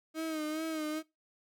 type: tone with vibrato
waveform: 35% pulse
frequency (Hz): 313.4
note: D#4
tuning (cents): +13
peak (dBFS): -32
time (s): 0.14-1.03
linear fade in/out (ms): 50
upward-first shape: sine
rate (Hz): 2.4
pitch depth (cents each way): 51
effects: noise-tail reverb RT60 0.2 s tail -20 dB re dry